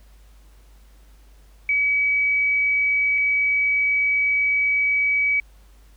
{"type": "tone pair in turn", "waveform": "sine", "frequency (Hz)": [2277, 2277], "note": ["C#7", "C#7"], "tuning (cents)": [46, 46], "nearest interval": "unison", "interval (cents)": 0, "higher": "neither", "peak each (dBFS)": -17, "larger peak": "neither", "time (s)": [[1.69, 3.18], [3.18, 5.4]], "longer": "second", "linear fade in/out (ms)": 2, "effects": ["added 50 Hz sine -47 dBFS peak until 5.96 s", "pink hiss -59 dBFS RMS until 5.96 s"]}